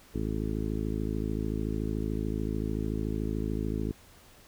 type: harmonic tone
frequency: 53.6 Hz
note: A1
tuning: 45 cents flat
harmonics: 1 / 2 / 3 / 4 / 5 / 6 / 7 / 8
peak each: -34 / -36 / -38 / -36 / -37 / -38 / -41 / -41 dBFS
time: 0.14-3.92 s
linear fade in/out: 10 ms
effects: pink hiss -56 dBFS RMS until 4.47 s